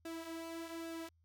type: tone with flanger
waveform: sawtooth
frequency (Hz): 329.6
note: E4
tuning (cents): 0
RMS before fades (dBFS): -45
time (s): 0.05-1.09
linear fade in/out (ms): 5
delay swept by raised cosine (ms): 0.92 to 5.52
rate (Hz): 1.2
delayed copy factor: -0.55
effects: added 82 Hz sine -69 dBFS peak until 1.24 s